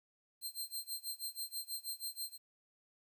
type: tone with tremolo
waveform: 15% pulse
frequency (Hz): 4159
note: C8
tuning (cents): -11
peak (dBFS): -31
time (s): 0.41-2.38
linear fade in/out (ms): 50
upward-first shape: sine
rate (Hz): 6.2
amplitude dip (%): 95
effects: 12-bit